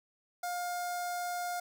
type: tone with notch filter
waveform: sawtooth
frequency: 709 Hz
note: F5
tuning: 26 cents sharp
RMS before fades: -36 dBFS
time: 0.43-1.6 s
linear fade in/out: 5 ms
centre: 2800 Hz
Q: 0.93
effects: none